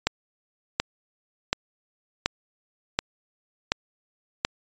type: click train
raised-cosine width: 0.2 ms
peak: -3 dBFS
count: 7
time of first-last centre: 0.07-4.45 s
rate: 1.37 Hz
effects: resampled to 16000 Hz